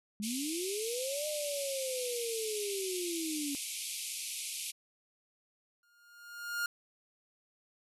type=linear two-way sweep; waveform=sine; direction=up then down; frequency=200.6 to 609 to 277.4 Hz; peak=-35 dBFS; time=0.2-3.55 s; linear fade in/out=0 ms; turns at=1.27 s
type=band-pass noise; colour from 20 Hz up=white; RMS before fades=-40 dBFS; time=0.22-4.72 s; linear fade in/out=20 ms; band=2200 to 12000 Hz; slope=96 dB/octave
type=tone with exponential growth; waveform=45% pulse; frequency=1415 Hz; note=F6; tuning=22 cents sharp; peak=-30 dBFS; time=5.83-6.66 s; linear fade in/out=2 ms; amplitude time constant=180 ms
effects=none